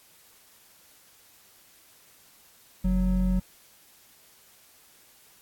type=tone pair together; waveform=triangle; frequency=46.18 / 185 Hz; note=F#1 / F#3; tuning=-3 / 0 cents; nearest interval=2 octaves; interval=2403 cents; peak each=-22 / -22 dBFS; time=2.84-3.4 s; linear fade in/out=10 ms; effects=white hiss -57 dBFS RMS until 5.41 s + AAC 64 kbps